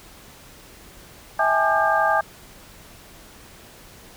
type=tone cluster; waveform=sine; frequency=648 / 806 / 857 / 1200 / 1596 Hz; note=E5 / G5 / A5 / D6 / G6; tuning=-30 / +48 / -46 / +37 / +31 cents; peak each=-23 dBFS; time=1.39-2.21 s; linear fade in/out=5 ms; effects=pink hiss -46 dBFS RMS until 4.16 s